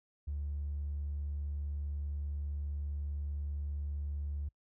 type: tone with tanh clipping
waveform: triangle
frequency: 72.4 Hz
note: D2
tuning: 24 cents flat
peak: -34 dBFS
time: 0.27-4.49 s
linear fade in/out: 10 ms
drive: 1 dB
effects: noise-tail reverb RT60 0.1 s tail -26 dB re dry